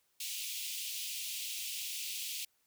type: high-pass noise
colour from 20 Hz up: pink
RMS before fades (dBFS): -40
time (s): 0.2-2.45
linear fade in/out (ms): 5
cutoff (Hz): 2500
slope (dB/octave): 48
effects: white hiss -75 dBFS RMS until 2.66 s